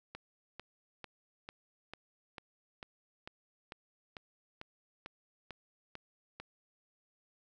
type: click train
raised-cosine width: 0.3 ms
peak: -28 dBFS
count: 15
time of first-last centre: 0.15-6.4 s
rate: 2.24 Hz
effects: none